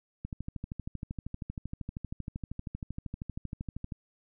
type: click train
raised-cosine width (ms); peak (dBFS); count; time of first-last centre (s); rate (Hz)
5; -24; 48; 0.25-3.922; 12.8
effects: none